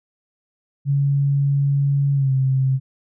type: tone with pitch glide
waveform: sine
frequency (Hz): 140.4 to 132.67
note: C#3 to C3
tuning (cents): +22 to +24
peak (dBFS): -15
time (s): 0.85-2.8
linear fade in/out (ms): 50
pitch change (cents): -98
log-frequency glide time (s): 2.14-2.32
effects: none